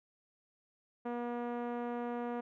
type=tone with low-pass filter; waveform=5% pulse; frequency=240 Hz; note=B3; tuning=49 cents flat; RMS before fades=-38 dBFS; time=1.05-2.41 s; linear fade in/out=10 ms; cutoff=630 Hz; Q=0.75; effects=none